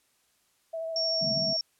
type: tone with vibrato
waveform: sine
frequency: 652 Hz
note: E5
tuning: 19 cents flat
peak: -31 dBFS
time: 0.73-1.57 s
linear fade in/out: 10 ms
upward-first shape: sine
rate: 13 Hz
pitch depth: 17 cents each way
type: tone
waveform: sine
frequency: 5500 Hz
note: F8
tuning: 27 cents flat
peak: -26 dBFS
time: 0.96-1.61 s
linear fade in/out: 2 ms
type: band-pass noise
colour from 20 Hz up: pink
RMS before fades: -36 dBFS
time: 1.21-1.53 s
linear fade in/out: 2 ms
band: 130 to 250 Hz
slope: 96 dB/octave
effects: white hiss -69 dBFS RMS until 1.79 s + low-pass 12000 Hz 12 dB/octave